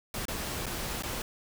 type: noise with dropouts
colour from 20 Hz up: pink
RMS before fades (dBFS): -35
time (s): 0.14-1.22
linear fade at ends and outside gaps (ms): 2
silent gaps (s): 0.254-0.282 / 0.659-0.665 / 1.024-1.034
effects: none